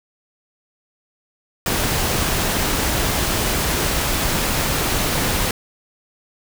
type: noise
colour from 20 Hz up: pink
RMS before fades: -20 dBFS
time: 1.66-5.51 s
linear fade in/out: 2 ms
effects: none